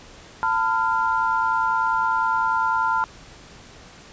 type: tone cluster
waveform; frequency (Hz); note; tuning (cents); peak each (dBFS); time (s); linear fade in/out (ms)
sine; 897 / 1007 / 1390; A5 / B5 / F6; +33 / +33 / -9; -23; 0.43-3.04; 0
effects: pink hiss -45 dBFS RMS until 4.12 s + resampled to 16000 Hz